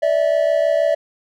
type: tone pair together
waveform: triangle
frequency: 583 / 649.3 Hz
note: D5 / E5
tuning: -13 / -26 cents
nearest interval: major second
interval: 187 cents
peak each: -15 dBFS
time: 0.02-0.95 s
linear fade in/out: 10 ms
effects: none